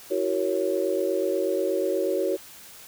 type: chord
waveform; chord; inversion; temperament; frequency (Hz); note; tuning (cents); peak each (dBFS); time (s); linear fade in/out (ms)
sine; F# dominant seventh; third; equal with one note detuned; 329.6 / 377.8 / 466.2 / 554.4; E4 / F#4 / A#4 / C#5; 0 / +36 / 0 / 0; -30 / -26 / -30 / -27; 0.1-2.37; 20
effects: white hiss -46 dBFS RMS until 2.87 s